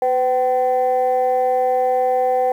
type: tone pair together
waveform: sine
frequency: 505.4 / 767 Hz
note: B4 / G5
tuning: +40 / -38 cents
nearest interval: perfect fifth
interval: 722 cents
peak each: -16 dBFS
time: 0.02-2.52 s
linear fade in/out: 2 ms
effects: tanh soft clip ceiling -10 dBFS + 8-bit